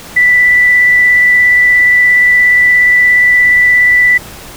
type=tone with vibrato; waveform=sine; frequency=1975.5 Hz; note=B6; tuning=in tune; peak=-4 dBFS; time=0.16-4.18 s; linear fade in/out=10 ms; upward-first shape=sine; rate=17 Hz; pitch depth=9 cents each way; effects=pink hiss -30 dBFS RMS until 4.56 s